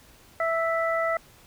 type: harmonic tone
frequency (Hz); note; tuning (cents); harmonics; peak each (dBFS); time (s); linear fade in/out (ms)
659.3; E5; 0; 1 / 2 / 3; -25 / -28 / -30; 0.4-1.17; 2
effects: pink hiss -54 dBFS RMS until 1.46 s